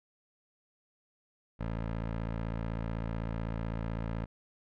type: tone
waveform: 15% pulse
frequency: 55.9 Hz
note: A1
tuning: 28 cents sharp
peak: -27 dBFS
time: 1.59-4.26 s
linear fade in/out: 20 ms
effects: low-pass 2000 Hz 12 dB/octave